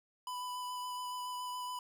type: tone with vibrato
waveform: square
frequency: 995 Hz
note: B5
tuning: 13 cents sharp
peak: -39 dBFS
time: 0.27-1.79 s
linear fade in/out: 2 ms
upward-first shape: sine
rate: 7.1 Hz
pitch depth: 11 cents each way
effects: none